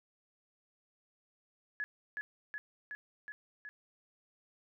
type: tone with echo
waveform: sine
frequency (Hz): 1697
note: G#6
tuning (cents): +37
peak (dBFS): -34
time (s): 1.8-1.84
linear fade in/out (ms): 0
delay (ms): 370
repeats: 5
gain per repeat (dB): -2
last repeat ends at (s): 3.69
effects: none